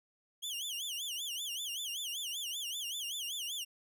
sawtooth tone with vibrato, 3136 Hz, G7, in tune, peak -34 dBFS, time 0.42-3.65 s, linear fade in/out 20 ms, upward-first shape sine, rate 5.2 Hz, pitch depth 210 cents each way, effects none

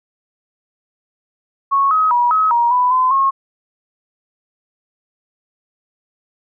sine tone with pitch steps, 1103 / 1269 / 965 / 1277 / 946 / 993 / 1022 / 1085 Hz, C#6 / D#6 / B5 / D#6 / A#5 / B5 / C6 / C#6, -9 / +34 / -40 / +45 / +25 / +9 / -41 / -37 cents, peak -11 dBFS, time 1.71-3.31 s, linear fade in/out 20 ms, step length 200 ms, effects none

